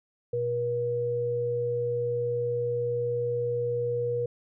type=tone pair together; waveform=sine; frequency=121.14 / 480.1 Hz; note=B2 / B4; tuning=-33 / -49 cents; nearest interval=2 octaves; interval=2384 cents; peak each=-34 / -26 dBFS; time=0.33-4.26 s; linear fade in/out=5 ms; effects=none